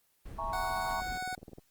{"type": "noise with tremolo", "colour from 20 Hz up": "brown", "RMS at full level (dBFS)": -42, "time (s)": [0.25, 1.18], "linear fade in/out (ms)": 10, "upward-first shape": "sine", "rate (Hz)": 4.9, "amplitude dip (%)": 25}
{"type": "chord", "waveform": "sine", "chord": "A# half-diminished seventh", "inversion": "second", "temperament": "equal", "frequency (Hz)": [659.3, 830.6, 932.3, 1108.7], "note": ["E5", "G#5", "A#5", "C#6"], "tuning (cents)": [0, 0, 0, 0], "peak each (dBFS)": [-41, -41, -37, -37], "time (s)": [0.38, 1.01], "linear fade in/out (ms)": 10}
{"type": "tone", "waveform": "25% pulse", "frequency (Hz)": 740, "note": "F#5", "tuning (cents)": 0, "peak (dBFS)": -31, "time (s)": [0.53, 1.35], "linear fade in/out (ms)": 2}
{"type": "click train", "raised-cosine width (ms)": 2, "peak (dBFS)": -33, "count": 12, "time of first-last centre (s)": [1.02, 1.584], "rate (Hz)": 19.5}
{"effects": ["white hiss -71 dBFS RMS until 1.7 s", "Opus 24 kbps"]}